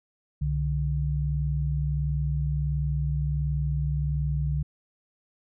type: tone pair together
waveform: sine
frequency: 65.41 / 146.84 Hz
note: C2 / D3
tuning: 0 / 0 cents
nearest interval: octave + major second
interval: 1400 cents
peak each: -27 / -26 dBFS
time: 0.41-4.63 s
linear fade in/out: 10 ms
effects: none